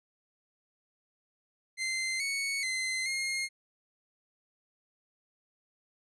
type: tone with pitch steps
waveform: sawtooth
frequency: 2077 / 2219 / 2061 / 2136 Hz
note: C7 / C#7 / C7 / C7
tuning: -13 / +1 / -27 / +35 cents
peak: -27 dBFS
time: 1.77-3.49 s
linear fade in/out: 50 ms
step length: 430 ms
effects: resampled to 24000 Hz